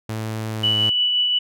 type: tone with pitch glide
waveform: sawtooth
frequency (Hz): 110 to 107.67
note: A2 to A2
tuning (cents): 0 to -37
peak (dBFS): -21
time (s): 0.09-0.9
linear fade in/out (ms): 5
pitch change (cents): -37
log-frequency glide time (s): 0.52-0.72
type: tone with tremolo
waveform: sine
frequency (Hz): 2960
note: F#7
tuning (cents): 0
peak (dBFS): -15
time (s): 0.63-1.39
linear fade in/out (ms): 10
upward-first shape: triangle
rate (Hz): 5.7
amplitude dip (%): 30
effects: none